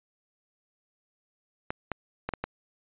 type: clicks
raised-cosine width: 0.5 ms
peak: -15 dBFS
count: 5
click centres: 1.705 / 1.917 / 2.29 / 2.337 / 2.44 s
effects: resampled to 8000 Hz